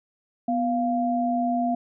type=tone pair together; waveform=sine; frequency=246.1 / 696.1 Hz; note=B3 / F5; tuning=-6 / -6 cents; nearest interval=octave + tritone; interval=1800 cents; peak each=-24 dBFS; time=0.48-1.75 s; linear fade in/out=5 ms; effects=none